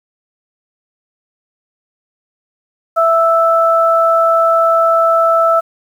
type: tone pair together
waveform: sine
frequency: 662.3 / 1318.5 Hz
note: E5 / E6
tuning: +8 / 0 cents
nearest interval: octave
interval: 1192 cents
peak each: -11 dBFS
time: 2.96-5.61 s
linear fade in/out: 20 ms
effects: 7-bit